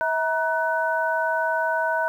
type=tone cluster; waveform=sine; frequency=646 / 947 / 1499 Hz; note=E5 / A#5 / F#6; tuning=-35 / +27 / +22 cents; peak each=-25 dBFS; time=0.01-2.08 s; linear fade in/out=0 ms; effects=9-bit